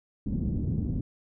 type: low-pass noise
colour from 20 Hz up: white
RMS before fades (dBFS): -29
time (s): 0.26-1.01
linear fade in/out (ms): 5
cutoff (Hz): 240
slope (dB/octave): 24
effects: none